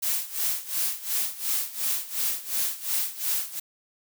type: noise with tremolo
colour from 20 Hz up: blue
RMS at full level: -25 dBFS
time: 0.02-3.6 s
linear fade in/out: 10 ms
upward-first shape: sine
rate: 2.8 Hz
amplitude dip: 85%
effects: none